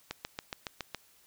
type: click train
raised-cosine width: 0.2 ms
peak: -18 dBFS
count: 7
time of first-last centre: 0.11-0.947 s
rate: 7.17 Hz
effects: white hiss -63 dBFS RMS until 1.26 s